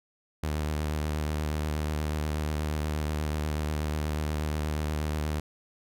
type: tone with vibrato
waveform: sawtooth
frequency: 76 Hz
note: D#2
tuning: 40 cents flat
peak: -24 dBFS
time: 0.43-5.4 s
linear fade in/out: 5 ms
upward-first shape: triangle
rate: 8.3 Hz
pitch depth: 37 cents each way
effects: none